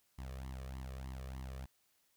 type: tone with flanger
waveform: sawtooth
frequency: 65.41 Hz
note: C2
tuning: in tune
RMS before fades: -45 dBFS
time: 0.18-1.66 s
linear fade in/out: 10 ms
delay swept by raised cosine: 0.97 to 1.74 ms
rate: 3.3 Hz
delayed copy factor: +0.8
effects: white hiss -75 dBFS RMS until 2.16 s